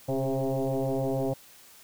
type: tone with frequency modulation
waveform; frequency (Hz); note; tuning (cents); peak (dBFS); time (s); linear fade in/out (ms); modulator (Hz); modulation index
sine; 130.81; C3; 0; -25; 0.08-1.34; 10; 134; 4.3
effects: white hiss -53 dBFS RMS until 1.83 s